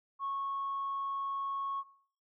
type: tone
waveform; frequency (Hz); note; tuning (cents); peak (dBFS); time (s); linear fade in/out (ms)
sine; 1100; C#6; -14; -32; 0.19-1.84; 50
effects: noise-tail reverb RT60 0.6 s tail -22 dB re dry + tanh soft clip ceiling -29 dBFS